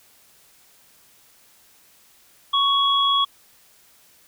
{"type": "tone pair together", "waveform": "sine", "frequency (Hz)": [1115, 3339], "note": ["C#6", "G#7"], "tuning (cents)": [10, 9], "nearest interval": "octave + perfect fifth", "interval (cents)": 1899, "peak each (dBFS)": -19, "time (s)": [2.53, 3.25], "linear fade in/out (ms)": 10, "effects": ["white hiss -55 dBFS RMS until 4.27 s"]}